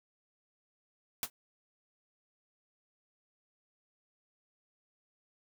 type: noise with exponential decay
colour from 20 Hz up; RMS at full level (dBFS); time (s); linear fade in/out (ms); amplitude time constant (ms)
white; -29; 1.23-1.3; 1; 15
effects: none